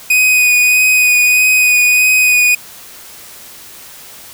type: tone with vibrato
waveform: 45% pulse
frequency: 2489 Hz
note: D#7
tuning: in tune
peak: -7 dBFS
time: 0.1-2.55 s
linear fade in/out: 5 ms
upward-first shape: sine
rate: 1.6 Hz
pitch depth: 15 cents each way
effects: white hiss -35 dBFS RMS until 4.33 s